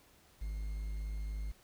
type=tone with quantisation; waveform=triangle; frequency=51.91 Hz; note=G#1; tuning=in tune; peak=-34 dBFS; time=0.41-1.52 s; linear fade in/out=10 ms; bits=10; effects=pink hiss -64 dBFS RMS until 1.63 s